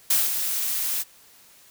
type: noise with ADSR envelope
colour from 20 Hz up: blue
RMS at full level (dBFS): -19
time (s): 0.1-1.04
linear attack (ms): 6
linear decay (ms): 200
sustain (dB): -7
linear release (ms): 33
effects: white hiss -53 dBFS RMS until 1.7 s